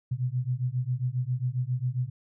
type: beating tone pair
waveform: sine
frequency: 122.2 / 129.6 Hz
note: B2 / C3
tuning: -18 / -16 cents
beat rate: 7.4 Hz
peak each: -29 dBFS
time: 0.11-2.1 s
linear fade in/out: 10 ms
effects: none